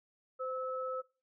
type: tone pair together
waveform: sine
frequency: 516 / 1300.2 Hz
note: C5 / E6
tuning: -24 / -24 cents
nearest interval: octave + major third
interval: 1600 cents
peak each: -37 / -39 dBFS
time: 0.39-1.02 s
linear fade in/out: 20 ms
effects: noise-tail reverb RT60 0.3 s tail -19 dB re dry

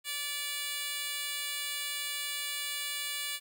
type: tone with high-pass filter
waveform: 10% pulse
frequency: 579 Hz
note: D5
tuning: 25 cents flat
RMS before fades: -36 dBFS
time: 0.04-3.4 s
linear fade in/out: 50 ms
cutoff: 2900 Hz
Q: 0.63
effects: 10-bit

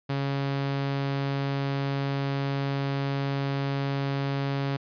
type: tone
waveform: sawtooth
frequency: 138.59 Hz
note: C#3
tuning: in tune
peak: -22 dBFS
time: 0.09-4.77 s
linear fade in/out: 10 ms
effects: resampled to 11025 Hz

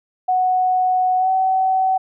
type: tone with pitch glide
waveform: sine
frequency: 739 to 757.1 Hz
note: F#5 to F#5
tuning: -2 to +40 cents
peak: -14 dBFS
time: 0.28-1.98 s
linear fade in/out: 10 ms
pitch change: +42 cents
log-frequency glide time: 1.18-1.29 s
effects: none

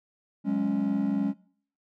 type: chord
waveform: triangle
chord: F# suspended second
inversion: none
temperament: equal with one note detuned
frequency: 184.46 / 207.7 / 277.2 Hz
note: F#3 / G#3 / C#4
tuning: -5 / 0 / 0 cents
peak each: -29 / -24 / -25 dBFS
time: 0.44-1.34 s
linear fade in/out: 50 ms
effects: noise-tail reverb RT60 0.5 s tail -21 dB re dry + tanh soft clip ceiling -17 dBFS

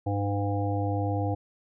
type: harmonic tone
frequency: 101 Hz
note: G#2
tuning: 48 cents flat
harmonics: 1 / 3 / 5 / 7 / 8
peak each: -27 / -32 / -34 / -35 / -36 dBFS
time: 0.06-1.35 s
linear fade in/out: 10 ms
effects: none

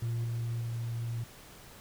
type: tone with level steps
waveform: sine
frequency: 116.54 Hz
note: A#2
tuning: in tune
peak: -27 / -29 / -31 dBFS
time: 0.02-1.24 s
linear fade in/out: 5 ms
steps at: 0.24 / 0.61 s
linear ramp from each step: 5 ms
effects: tanh soft clip ceiling -29 dBFS + pink hiss -52 dBFS RMS until 1.8 s

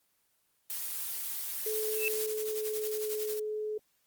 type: noise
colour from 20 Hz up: blue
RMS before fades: -36 dBFS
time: 0.7-2.26 s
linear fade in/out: 0 ms
type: noise with tremolo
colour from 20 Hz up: blue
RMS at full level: -36 dBFS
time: 1.65-3.4 s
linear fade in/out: 20 ms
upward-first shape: triangle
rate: 11 Hz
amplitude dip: 75%
type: tone with pitch glide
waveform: sine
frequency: 431.8 to 427.3 Hz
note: A4 to G#4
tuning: -33 to +49 cents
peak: -32 dBFS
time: 1.66-3.78 s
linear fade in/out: 5 ms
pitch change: -18 cents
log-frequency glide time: 2.3-3.12 s
type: tone with exponential growth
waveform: sine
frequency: 2637 Hz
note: E7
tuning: in tune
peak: -23 dBFS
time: 1.91-2.08 s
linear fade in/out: 0 ms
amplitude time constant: 35 ms
effects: white hiss -73 dBFS RMS until 4.06 s + Opus 24 kbps

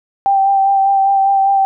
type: tone with vibrato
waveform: sine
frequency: 784 Hz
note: G5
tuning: in tune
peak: -9 dBFS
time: 0.26-1.65 s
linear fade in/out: 0 ms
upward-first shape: sine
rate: 5 Hz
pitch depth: 19 cents each way
effects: none

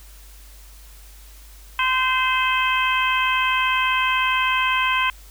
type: harmonic tone with a mistuned harmonic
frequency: 516 Hz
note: C5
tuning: 24 cents flat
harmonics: 2 / 3 / 4 / 5 / 6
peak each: -21 / -25 / -27 / -23 / -27 dBFS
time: 1.79-5.1 s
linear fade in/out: 2 ms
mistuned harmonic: 6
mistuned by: +21 cents
effects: added 50 Hz sine -42 dBFS peak until 5.3 s + white hiss -49 dBFS RMS until 5.3 s

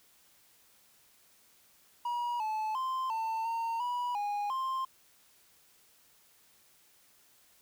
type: tone with pitch steps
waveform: triangle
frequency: 960 / 867 / 1042 / 895 / 916 / 976 / 822 / 1052 Hz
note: B5 / A5 / C6 / A5 / A#5 / B5 / G#5 / C6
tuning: -49 / -26 / -7 / +29 / -31 / -21 / -18 / +9 cents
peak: -29 dBFS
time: 2.05-4.85 s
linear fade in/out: 5 ms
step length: 350 ms
effects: white hiss -64 dBFS RMS until 7.61 s

